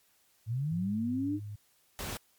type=linear sweep; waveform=sine; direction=up; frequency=105.1 to 311.1 Hz; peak=-29 dBFS; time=0.46-1.4 s; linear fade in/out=50 ms
type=tone; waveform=sine; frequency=103.83 Hz; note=G#2; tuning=in tune; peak=-38 dBFS; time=0.71-1.56 s; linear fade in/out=10 ms
type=noise; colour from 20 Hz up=pink; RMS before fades=-38 dBFS; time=1.99-2.17 s; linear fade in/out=0 ms
effects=white hiss -68 dBFS RMS until 2.38 s + MP3 96 kbps